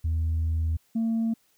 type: tone pair in turn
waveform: sine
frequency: 80.7 / 226.5 Hz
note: E2 / A#3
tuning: -36 / -50 cents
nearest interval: octave + tritone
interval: 1786 cents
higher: second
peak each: -21 / -21 dBFS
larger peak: neither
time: 0.04-0.77 / 0.95-1.34 s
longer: first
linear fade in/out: 10 ms
effects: tanh soft clip ceiling -21 dBFS + white hiss -66 dBFS RMS until 1.57 s